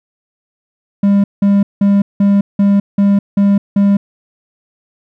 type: tone bursts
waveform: triangle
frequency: 200.3 Hz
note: G3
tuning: 38 cents sharp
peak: -5 dBFS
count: 8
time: 1.03-3.97 s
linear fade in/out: 5 ms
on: 210 ms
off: 180 ms
effects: none